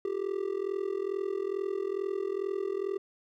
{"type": "tone with amplitude modulation", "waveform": "triangle", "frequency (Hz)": 392, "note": "G4", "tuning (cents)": 0, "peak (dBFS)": -24, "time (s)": [0.05, 2.98], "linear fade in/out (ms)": 2, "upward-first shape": "sine", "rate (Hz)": 42.3, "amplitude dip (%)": 90, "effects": []}